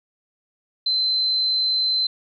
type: tone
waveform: sine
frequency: 4075 Hz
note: C8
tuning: 47 cents flat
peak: -18 dBFS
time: 0.86-2.07 s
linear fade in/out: 5 ms
effects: none